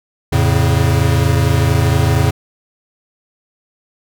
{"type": "chord", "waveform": "square", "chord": "F augmented", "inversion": "none", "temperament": "equal with one note detuned", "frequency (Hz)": [85.61, 110, 138.59], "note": ["F2", "A2", "C#3"], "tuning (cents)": [-34, 0, 0], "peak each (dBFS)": -16, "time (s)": [0.32, 2.31], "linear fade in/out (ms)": 10, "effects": []}